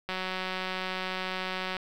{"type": "click train", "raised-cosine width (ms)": 0.3, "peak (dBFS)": -17, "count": 313, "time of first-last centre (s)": [0.09, 1.767], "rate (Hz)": 186, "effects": ["8-bit"]}